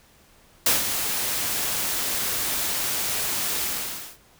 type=noise with ADSR envelope; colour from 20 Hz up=white; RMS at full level=-18 dBFS; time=0.66-4.18 s; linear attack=4 ms; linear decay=160 ms; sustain=-8 dB; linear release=550 ms; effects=pink hiss -56 dBFS RMS until 4.39 s